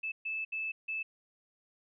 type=tone bursts at uneven times; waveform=sine; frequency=2622 Hz; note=E7; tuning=10 cents flat; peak=-33 dBFS; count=4; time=0.03-0.12 / 0.25-0.45 / 0.52-0.72 / 0.88-1.03 s; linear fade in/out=10 ms; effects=none